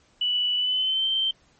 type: tone with pitch glide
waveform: sine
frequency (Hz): 2960 to 3122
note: F#7 to G7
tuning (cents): 0 to -8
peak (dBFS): -21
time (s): 0.21-1.31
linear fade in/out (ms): 5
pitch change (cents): +92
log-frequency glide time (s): 0.56-1.07
effects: pink hiss -61 dBFS RMS until 1.59 s + MP3 32 kbps